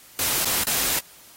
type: noise with dropouts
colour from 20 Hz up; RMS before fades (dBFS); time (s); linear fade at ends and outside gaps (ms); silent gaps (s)
white; -23; 0.19-0.99; 1; 0.447-0.455 / 0.637-0.669
effects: white hiss -49 dBFS RMS until 1.36 s + AAC 48 kbps